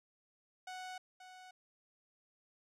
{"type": "tone with echo", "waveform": "sawtooth", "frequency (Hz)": 740, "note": "F#5", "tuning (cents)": 0, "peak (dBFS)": -40, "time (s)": [0.67, 0.98], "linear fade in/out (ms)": 5, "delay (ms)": 530, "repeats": 1, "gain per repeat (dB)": -9, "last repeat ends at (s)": 1.51, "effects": ["low-pass 8000 Hz 12 dB/octave"]}